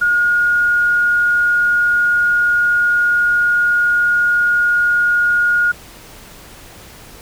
sine tone, 1433 Hz, F6, 44 cents sharp, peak -11 dBFS, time 0.01-5.72 s, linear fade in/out 10 ms, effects pink hiss -39 dBFS RMS until 7.21 s

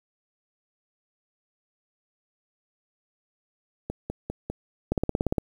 two click trains, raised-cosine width 2 ms, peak -10 / -17 dBFS, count 9 / 4, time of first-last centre 4.92-5.382 / 3.9-4.5 s, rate 17.3 / 5 Hz, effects 8-bit

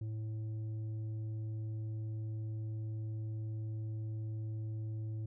sine tone with tanh clipping, 109.3 Hz, A2, 11 cents flat, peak -38 dBFS, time 0.01-5.26 s, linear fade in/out 5 ms, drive 6 dB, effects none

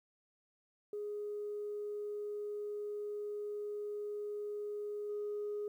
sine tone with level steps, 415.3 Hz, G#4, in tune, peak -37 / -35 dBFS, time 0.93-5.68 s, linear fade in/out 2 ms, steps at 5.09 s, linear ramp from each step 5 ms, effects tanh soft clip ceiling -33 dBFS + 12-bit

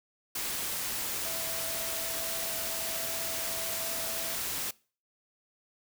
sine tone in noise, 659.3 Hz, E5, in tune, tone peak -41 dBFS, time 1.25-4.35 s, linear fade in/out 5 ms, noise white, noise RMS -34 dBFS, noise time 0.35-4.71 s, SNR -10 dB, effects noise-tail reverb RT60 0.4 s tail -23 dB re dry

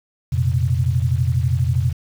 sine chord, F suspended fourth, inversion none, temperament equal with one note detuned, 87.31 / 118.51 / 130.81 Hz, F2 / Bb2 / C3, 0 / +29 / 0 cents, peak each -20 dBFS, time 0.32-1.93 s, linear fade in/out 10 ms, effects 7-bit

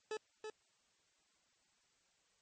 40% pulse tone with echo, 432 Hz, A4, 32 cents flat, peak -38 dBFS, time 0.11-0.17 s, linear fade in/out 2 ms, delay 330 ms, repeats 1, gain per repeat -5 dB, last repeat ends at 0.5 s, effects white hiss -75 dBFS RMS until 2.41 s + MP3 32 kbps

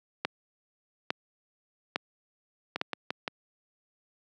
two click trains, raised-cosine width 0.3 ms, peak -11 / -14 dBFS, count 4 / 4, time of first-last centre 0.25-2.814 / 2.76-3.278 s, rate 1.17 / 5.79 Hz, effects high-pass 200 Hz 12 dB/octave

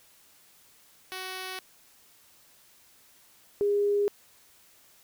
5% pulse / sine tone pair in turn, 373.9 / 408 Hz, F#4 / G#4, +18 / -31 cents, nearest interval major second, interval 151 cents, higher second, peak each -24 / -22 dBFS, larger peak second, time 1.12-1.59 / 3.61-4.08 s, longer neither, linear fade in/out 0 ms, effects white hiss -59 dBFS RMS until 5.03 s

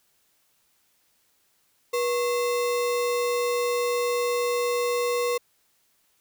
sine tone with sample-and-hold, 484.1 Hz, B4, 35 cents flat, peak -22 dBFS, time 1.93-5.38 s, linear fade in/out 10 ms, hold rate 1575 Hz, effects white hiss -67 dBFS RMS until 6.2 s

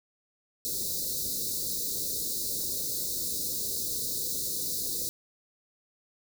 white band-stop noise, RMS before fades -32 dBFS, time 0.65-5.09 s, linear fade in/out 0 ms, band 550 to 3800 Hz, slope 96 dB/octave, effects none

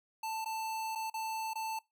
square tone with dropouts, 885 Hz, A5, 10 cents sharp, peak -36 dBFS, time 0.23-1.79 s, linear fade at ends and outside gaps 5 ms, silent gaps 0.446-0.458 / 0.952-0.956 / 1.1-1.14 / 1.535-1.555 s, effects noise-tail reverb RT60 0.2 s tail -21 dB re dry

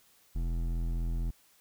triangle tone with hard clipping, 42 Hz, E1, 33 cents sharp, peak -31 dBFS, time 0.35-1.31 s, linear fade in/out 10 ms, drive 16 dB, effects white hiss -64 dBFS RMS until 1.6 s

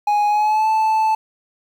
triangle tone with pitch glide, 830.6 to 875.9 Hz, G#5 to A5, 0 to -8 cents, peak -12 dBFS, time 0.07-1.15 s, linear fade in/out 5 ms, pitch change +92 cents, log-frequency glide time 0.28-0.68 s, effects 8-bit

